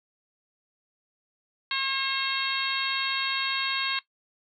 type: harmonic tone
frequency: 539 Hz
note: C#5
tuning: 49 cents flat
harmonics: 2 / 3 / 4 / 5 / 6 / 7 / 8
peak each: -34 / -34 / -34 / -34 / -34 / -34 / -34 dBFS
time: 1.71-3.99 s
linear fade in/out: 2 ms
effects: noise-tail reverb RT60 0.1 s tail -17 dB re dry